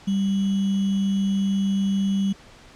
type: tone with sample-and-hold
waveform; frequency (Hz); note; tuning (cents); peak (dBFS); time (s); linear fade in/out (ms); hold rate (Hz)
sine; 196; G3; 0; -19; 0.07-2.33; 10; 3150
effects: pink hiss -48 dBFS RMS until 2.75 s + low-pass 6000 Hz 12 dB/octave